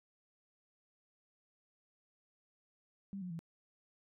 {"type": "tone with pitch steps", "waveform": "sine", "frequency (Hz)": [196.9, 180.56, 165.57], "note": ["G3", "F#3", "E3"], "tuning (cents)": [8, -42, 8], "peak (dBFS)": -40, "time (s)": [3.13, 3.391], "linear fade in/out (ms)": 0, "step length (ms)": 87, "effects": []}